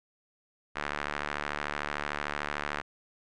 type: tone with band-pass filter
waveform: sawtooth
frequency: 73.42 Hz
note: D2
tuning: in tune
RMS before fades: -35 dBFS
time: 0.75-2.82 s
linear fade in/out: 20 ms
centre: 1600 Hz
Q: 1.4
effects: resampled to 22050 Hz